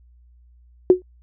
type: tone with exponential decay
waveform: sine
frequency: 365.6 Hz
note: F#4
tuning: 21 cents flat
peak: -4 dBFS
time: 0.9-1.02 s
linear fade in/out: 1 ms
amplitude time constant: 24 ms
effects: added 60 Hz sine -49 dBFS peak until 1.22 s